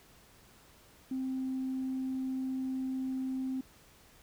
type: tone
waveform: sine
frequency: 261.6 Hz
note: C4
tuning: in tune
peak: -31 dBFS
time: 1.11-3.61 s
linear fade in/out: 5 ms
effects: tanh soft clip ceiling -28 dBFS + pink hiss -60 dBFS RMS until 4.22 s